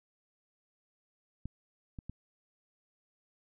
clicks, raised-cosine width 5 ms, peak -26 / -30 / -28 dBFS, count 3, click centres 1.456 / 1.988 / 2.096 s, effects none

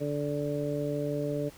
harmonic tone, 145.7 Hz, D3, 13 cents flat, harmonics 1 / 2 / 3 / 4, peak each -34 / -34 / -34 / -34 dBFS, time 0-1.5 s, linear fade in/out 20 ms, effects pink hiss -53 dBFS RMS until 1.57 s

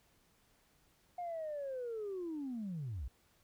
sine linear sweep, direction down, 718 to 52.4 Hz, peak -37 dBFS, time 1.18-3.08 s, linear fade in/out 5 ms, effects tanh soft clip ceiling -35 dBFS + pink hiss -71 dBFS RMS until 3.43 s

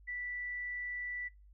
sine tone, 1968 Hz, B6, 7 cents flat, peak -37 dBFS, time 0.07-1.29 s, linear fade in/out 20 ms, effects noise-tail reverb RT60 0.3 s tail -23 dB re dry + added 50 Hz sine -56 dBFS peak until 1.53 s

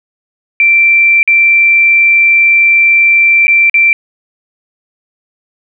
sine tone with dropouts, 2349 Hz, D7, in tune, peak -4 dBFS, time 0.6-3.93 s, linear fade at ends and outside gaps 1 ms, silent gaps 1.23-1.276 / 3.47-3.48 / 3.697-3.742 s, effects none

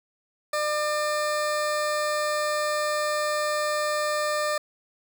20% pulse tone, 600 Hz, D5, 37 cents sharp, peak -19 dBFS, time 0.53-4.58 s, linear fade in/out 5 ms, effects none

